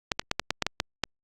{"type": "clicks", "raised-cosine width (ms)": 0.2, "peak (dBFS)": -7, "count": 9, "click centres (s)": [0.118, 0.195, 0.314, 0.396, 0.506, 0.623, 0.666, 0.801, 1.037], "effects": ["Opus 48 kbps"]}